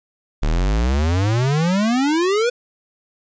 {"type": "exponential sweep", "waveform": "square", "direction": "up", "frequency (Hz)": [35.57, 497.8], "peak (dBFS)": -16, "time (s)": [0.42, 2.5], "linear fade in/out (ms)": 10, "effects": ["resampled to 16000 Hz", "9-bit"]}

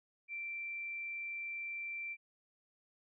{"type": "tone", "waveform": "sine", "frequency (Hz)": 2349, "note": "D7", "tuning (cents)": 0, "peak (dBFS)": -39, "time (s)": [0.28, 2.17], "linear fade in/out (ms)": 50, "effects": []}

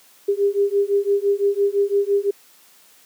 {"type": "beating tone pair", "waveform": "sine", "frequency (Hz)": [398.9, 404.8], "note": ["G4", "G#4"], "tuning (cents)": [30, -44], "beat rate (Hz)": 5.9, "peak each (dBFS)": -19, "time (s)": [0.28, 2.31], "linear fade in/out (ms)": 10, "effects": ["white hiss -52 dBFS RMS until 3.05 s", "high-pass 200 Hz 12 dB/octave"]}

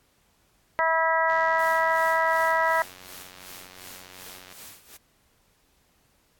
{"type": "harmonic tone", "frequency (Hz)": 324.9, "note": "E4", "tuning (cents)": -25, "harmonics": [2, 3, 4, 5, 6], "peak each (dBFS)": [-26, -24, -28, -29, -27], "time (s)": [0.79, 2.82], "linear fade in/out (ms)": 0}
{"type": "click train", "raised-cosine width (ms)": 0.2, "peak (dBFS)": -27, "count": 298, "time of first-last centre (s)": [1.3, 4.525], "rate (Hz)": 92.1}
{"type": "noise with tremolo", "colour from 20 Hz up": "white", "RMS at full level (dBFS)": -43, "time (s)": [1.59, 4.97], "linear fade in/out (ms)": 5, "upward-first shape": "sine", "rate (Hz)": 2.7, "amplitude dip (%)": 80}
{"effects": ["pink hiss -65 dBFS RMS until 6.39 s", "AAC 64 kbps"]}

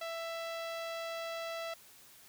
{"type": "tone with low-pass filter", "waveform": "sawtooth", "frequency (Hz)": 663, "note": "E5", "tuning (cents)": 10, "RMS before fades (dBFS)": -40, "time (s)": [0.01, 1.74], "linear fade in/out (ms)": 5, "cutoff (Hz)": 4400, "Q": 1.2, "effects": ["white hiss -58 dBFS RMS until 2.28 s"]}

